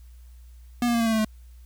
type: tone with pitch steps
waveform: square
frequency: 241.6 / 237.2 / 232.8 / 228.6 / 224.4 / 220.3 / 216.2 Hz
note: B3 / A#3 / A#3 / A#3 / A3 / A3 / A3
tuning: -38 / +30 / -2 / -34 / +34 / +2 / -30 cents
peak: -21 dBFS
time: 0.82-1.247 s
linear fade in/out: 2 ms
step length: 61 ms
effects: added 60 Hz sine -44 dBFS peak until 1.65 s + white hiss -64 dBFS RMS until 1.65 s